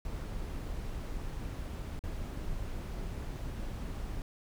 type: noise with dropouts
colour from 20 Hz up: brown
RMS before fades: -38 dBFS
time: 0.05-4.22 s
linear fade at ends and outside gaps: 1 ms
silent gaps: 1.992-2.038 s
effects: none